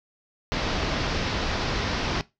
pink low-pass noise, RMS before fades -27 dBFS, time 0.52-2.21 s, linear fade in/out 0 ms, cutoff 5600 Hz, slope 48 dB/octave, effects noise-tail reverb RT60 0.2 s tail -18 dB re dry

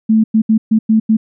sine tone bursts at uneven times, 220 Hz, A3, in tune, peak -7 dBFS, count 6, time 0.09-0.24 / 0.34-0.42 / 0.49-0.58 / 0.71-0.79 / 0.89-1 / 1.09-1.17 s, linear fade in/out 10 ms, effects none

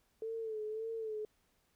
sine tone with vibrato, 440 Hz, A4, in tune, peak -37 dBFS, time 0.22-1.25 s, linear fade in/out 2 ms, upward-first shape sine, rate 1.8 Hz, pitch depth 53 cents each way, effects pink hiss -75 dBFS RMS until 1.75 s

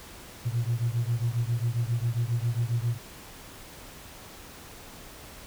sine beating tone pair, 114.9 / 122.3 Hz, A#2 / B2, -25 / -16 cents, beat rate 7.4 Hz, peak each -26 / -27 dBFS, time 0.45-2.98 s, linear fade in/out 20 ms, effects tanh soft clip ceiling -20 dBFS + pink hiss -46 dBFS RMS until 5.46 s

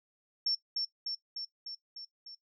sine tone with echo, 5430 Hz, F8, 50 cents flat, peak -27 dBFS, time 0.46-0.55 s, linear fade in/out 5 ms, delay 300 ms, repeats 6, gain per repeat -3 dB, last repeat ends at 2.35 s, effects noise-tail reverb RT60 0.1 s tail -17 dB re dry

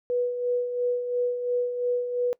sine tone with tremolo, 490 Hz, B4, 14 cents flat, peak -21 dBFS, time 0.1-2.33 s, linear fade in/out 0 ms, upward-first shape sine, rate 2.9 Hz, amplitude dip 55%, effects noise-tail reverb RT60 0.1 s tail -21 dB re dry

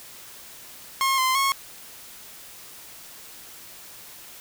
sawtooth tone with pitch steps, 1075 / 1038 / 1093 Hz, C6 / C6 / C#6, +47 / -14 / -25 cents, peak -16 dBFS, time 1.01-1.52 s, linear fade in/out 0 ms, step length 170 ms, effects white hiss -44 dBFS RMS until 4.4 s

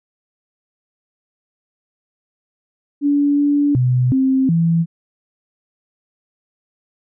sine tone with pitch steps, 287 / 288.6 / 125.7 / 264.2 / 166.4 Hz, D4 / D4 / B2 / C4 / E3, -40 / -30 / +31 / +17 / +17 cents, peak -12 dBFS, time 3.01-4.86 s, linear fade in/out 50 ms, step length 370 ms, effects none

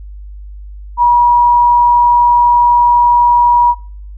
sine tone, 962 Hz, B5, 46 cents flat, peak -5 dBFS, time 0.97-3.75 s, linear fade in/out 50 ms, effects noise-tail reverb RT60 0.5 s tail -22 dB re dry + added 50 Hz sine -27 dBFS peak until 4.17 s

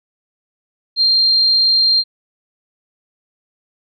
sine tone, 4186 Hz, C8, in tune, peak -10 dBFS, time 0.96-2.04 s, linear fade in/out 50 ms, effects none

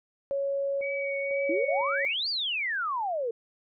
sine tone with tremolo, 555 Hz, C#5, 2 cents sharp, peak -26 dBFS, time 0.31-2.05 s, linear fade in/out 0 ms, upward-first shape square, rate 1 Hz, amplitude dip 35%
sine tone with vibrato, 2256 Hz, C#7, 30 cents sharp, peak -32 dBFS, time 0.81-2.14 s, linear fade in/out 20 ms, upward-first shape triangle, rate 2 Hz, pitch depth 26 cents each way
sine exponential two-way sweep, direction up then down, 300.5 to 4868 to 443.3 Hz, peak -27 dBFS, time 1.49-3.31 s, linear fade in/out 5 ms, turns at 2.29 s
effects none

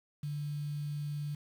sine tone with quantisation, 146.83 Hz, D3, in tune, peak -34 dBFS, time 0.23-1.35 s, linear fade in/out 5 ms, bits 9, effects none

